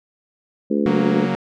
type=harmonic tone; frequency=72 Hz; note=D2; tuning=34 cents flat; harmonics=3 / 4 / 5 / 6 / 7; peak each=-20 / -22 / -24 / -26 / -27 dBFS; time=0.7-1.26 s; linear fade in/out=10 ms
type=chord; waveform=sawtooth; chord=F# major; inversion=second; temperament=equal; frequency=138.59 / 185 / 233.1 Hz; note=C#3 / F#3 / A#3; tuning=0 / 0 / 0 cents; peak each=-23 / -18 / -20 dBFS; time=0.86-1.35 s; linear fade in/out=0 ms
effects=low-pass 3000 Hz 12 dB/octave